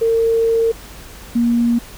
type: tone pair in turn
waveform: sine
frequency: 455.6 / 236.1 Hz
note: A#4 / A#3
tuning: -40 / +22 cents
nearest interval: major seventh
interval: 1138 cents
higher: first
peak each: -12 dBFS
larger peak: neither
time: 0.01-0.72 / 1.35-1.79 s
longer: first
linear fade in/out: 10 ms
effects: added 50 Hz sine -40 dBFS peak until 1.97 s + pink hiss -38 dBFS RMS until 1.97 s